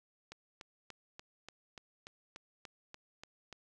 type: click train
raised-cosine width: 0.2 ms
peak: -30 dBFS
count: 12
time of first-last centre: 0.32-3.527 s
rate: 3.43 Hz
effects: none

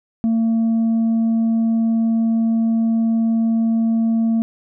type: tone with tanh clipping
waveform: sine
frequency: 226.6 Hz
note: A#3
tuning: 49 cents flat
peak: -15 dBFS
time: 0.24-4.42 s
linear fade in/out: 0 ms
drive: 2 dB
effects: none

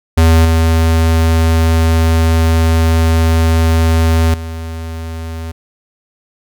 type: tone with level steps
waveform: square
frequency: 81.6 Hz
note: E2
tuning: 17 cents flat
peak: -6 / -9 / -22 dBFS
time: 0.17-5.52 s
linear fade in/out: 10 ms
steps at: 0.45 / 4.34 s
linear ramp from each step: 2 ms
effects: none

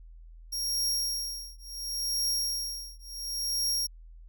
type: tone with tremolo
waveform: sawtooth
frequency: 5588 Hz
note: F8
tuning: in tune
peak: -23 dBFS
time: 0.52-3.87 s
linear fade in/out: 10 ms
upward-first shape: triangle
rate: 0.71 Hz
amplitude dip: 100%
effects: added 41 Hz sine -46 dBFS peak until 4.28 s

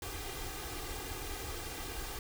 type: noise with comb filter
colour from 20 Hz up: pink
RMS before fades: -41 dBFS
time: 0.02-2.19 s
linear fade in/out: 2 ms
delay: 2.5 ms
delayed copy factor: +0.75
effects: none

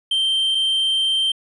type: tone pair in turn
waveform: triangle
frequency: 3136 / 3136 Hz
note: G7 / G7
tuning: 0 / 0 cents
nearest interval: unison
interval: 0 cents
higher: neither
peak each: -15 dBFS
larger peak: neither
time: 0.11-0.55 / 0.55-1.32 s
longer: second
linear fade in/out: 5 ms
effects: resampled to 24000 Hz

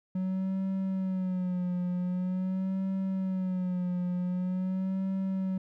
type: tone with vibrato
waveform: triangle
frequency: 185 Hz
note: F#3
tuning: in tune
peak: -26 dBFS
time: 0.15-5.58 s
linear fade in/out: 5 ms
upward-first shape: sine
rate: 0.45 Hz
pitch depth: 60 cents each way
effects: none

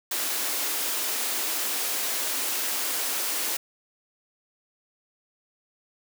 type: high-pass noise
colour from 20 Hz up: white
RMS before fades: -28 dBFS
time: 0.11-3.57 s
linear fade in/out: 5 ms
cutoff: 250 Hz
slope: 48 dB/octave
effects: none

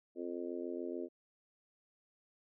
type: harmonic tone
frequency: 86.9 Hz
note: F2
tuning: 8 cents flat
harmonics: 3 / 4 / 5 / 6 / 7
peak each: -44 / -41 / -45 / -50 / -49 dBFS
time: 0.15-1.09 s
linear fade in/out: 50 ms
effects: none

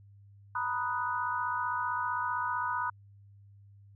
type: chord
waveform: sine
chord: B major seventh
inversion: third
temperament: equal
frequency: 932.3 / 987.8 / 1244.5 / 1480 Hz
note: A#5 / B5 / D#6 / F#6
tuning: 0 / 0 / 0 / 0 cents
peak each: -38 / -33 / -35 / -36 dBFS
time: 0.55-2.9 s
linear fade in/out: 5 ms
effects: added 100 Hz sine -53 dBFS peak until 3.95 s

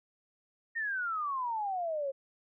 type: exponential sweep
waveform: sine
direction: down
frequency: 1864.7 to 531 Hz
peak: -31 dBFS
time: 0.75-2.12 s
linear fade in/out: 20 ms
effects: none

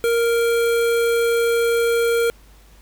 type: tone with notch filter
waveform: square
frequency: 466.2 Hz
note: A#4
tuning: in tune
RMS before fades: -18 dBFS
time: 0.04-2.3 s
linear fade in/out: 0 ms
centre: 5300 Hz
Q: 1.9
effects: added 50 Hz sine -46 dBFS peak until 2.81 s + pink hiss -53 dBFS RMS until 2.81 s

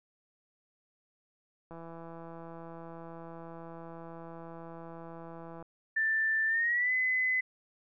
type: click train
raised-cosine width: 1 ms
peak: -33 dBFS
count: 651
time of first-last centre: 1.71-5.626 s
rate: 166 Hz
type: tone with pitch glide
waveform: sine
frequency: 1773 to 2025 Hz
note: A6 to B6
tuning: +13 to +43 cents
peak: -26 dBFS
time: 5.96-7.41 s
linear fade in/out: 10 ms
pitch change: +230 cents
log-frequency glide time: 6.47-6.93 s
effects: none

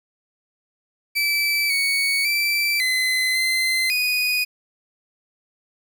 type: tone with pitch steps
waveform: 30% pulse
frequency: 2315 / 2230 / 2334 / 2038 / 2063 / 2481 Hz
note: D7 / C#7 / D7 / C7 / C7 / D#7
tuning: -25 / +10 / -11 / -46 / -25 / -6 cents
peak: -16 dBFS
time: 1.15-4.45 s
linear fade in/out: 20 ms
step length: 550 ms
effects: 9-bit

